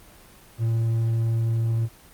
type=tone; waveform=triangle; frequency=114.1 Hz; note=A#2; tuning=37 cents flat; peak=-18 dBFS; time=0.58-1.89 s; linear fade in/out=50 ms; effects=pink hiss -50 dBFS RMS until 2.13 s + Opus 24 kbps